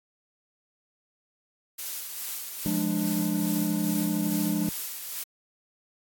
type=noise with tremolo; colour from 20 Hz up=blue; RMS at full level=-33 dBFS; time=1.78-5.24 s; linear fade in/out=10 ms; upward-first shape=sine; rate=2.4 Hz; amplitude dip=40%
type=chord; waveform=triangle; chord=D diminished; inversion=first; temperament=equal with one note detuned; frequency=174.61 / 207.7 / 296.7 Hz; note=F3 / Ab3 / D4; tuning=0 / 0 / +18 cents; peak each=-28 / -26 / -27 dBFS; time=2.66-4.69 s; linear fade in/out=0 ms
effects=AAC 64 kbps